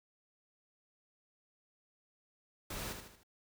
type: noise with echo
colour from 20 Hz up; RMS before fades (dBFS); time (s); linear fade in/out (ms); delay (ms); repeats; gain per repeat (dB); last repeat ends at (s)
pink; -42; 2.7-2.93; 5; 76; 4; -6; 3.234
effects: none